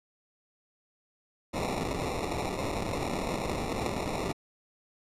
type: noise with sample-and-hold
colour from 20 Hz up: white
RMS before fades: -32 dBFS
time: 1.53-4.33 s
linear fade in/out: 20 ms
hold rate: 1575 Hz
effects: low-pass 10000 Hz 12 dB/octave